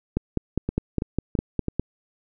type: two click trains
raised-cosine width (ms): 3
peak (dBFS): -9 / -12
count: 9 / 4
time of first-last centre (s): 0.17-1.796 / 0.69-1.683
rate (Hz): 4.92 / 3.02
effects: none